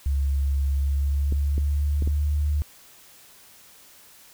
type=tone with pitch glide; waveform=sine; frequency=69.3 to 73.85 Hz; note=C#2 to D2; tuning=0 to +10 cents; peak=-20 dBFS; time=0.06-2.62 s; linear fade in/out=0 ms; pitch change=+110 cents; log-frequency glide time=0.71-2.3 s
type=clicks; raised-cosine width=3 ms; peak=-19 dBFS; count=4; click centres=1.324 / 1.58 / 2.023 / 2.075 s
effects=white hiss -51 dBFS RMS until 4.33 s